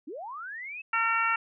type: linear sweep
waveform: sine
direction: up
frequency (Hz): 255.7 to 2637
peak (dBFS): -36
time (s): 0.07-0.82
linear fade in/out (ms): 10
type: harmonic tone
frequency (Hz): 455.3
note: A#4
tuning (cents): -41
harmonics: 2 / 3 / 4 / 5 / 6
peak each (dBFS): -33 / -26 / -32 / -32 / -32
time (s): 0.93-1.36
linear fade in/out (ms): 5
effects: none